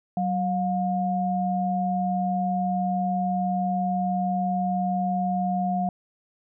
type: tone pair together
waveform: sine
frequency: 187.7 / 713.8 Hz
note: F#3 / F5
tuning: +25 / +38 cents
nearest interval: octave + major seventh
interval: 2313 cents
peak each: -25 dBFS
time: 0.17-5.89 s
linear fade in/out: 2 ms
effects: none